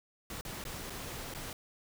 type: noise with dropouts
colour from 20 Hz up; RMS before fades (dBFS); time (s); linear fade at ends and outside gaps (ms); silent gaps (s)
pink; -42; 0.3-1.53; 2; 0.411-0.45 / 0.64-0.651 / 0.899-0.903 / 1.34-1.347
effects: none